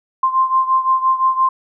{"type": "beating tone pair", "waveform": "sine", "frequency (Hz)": [1046.5, 1052.3], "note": ["C6", "C6"], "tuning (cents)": [0, 10], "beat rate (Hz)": 5.8, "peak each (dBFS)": [-14, -18], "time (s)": [0.23, 1.49], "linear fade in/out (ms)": 5, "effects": []}